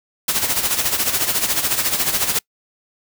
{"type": "noise with tremolo", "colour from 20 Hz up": "white", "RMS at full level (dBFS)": -17, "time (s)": [0.28, 2.39], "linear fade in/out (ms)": 5, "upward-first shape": "sine", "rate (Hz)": 14, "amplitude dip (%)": 65, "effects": ["noise-tail reverb RT60 0.1 s tail -26 dB re dry"]}